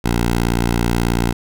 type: tone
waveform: 10% pulse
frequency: 58.4 Hz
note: A#1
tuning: 4 cents sharp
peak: -7 dBFS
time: 0.04-1.33 s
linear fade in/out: 10 ms
effects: none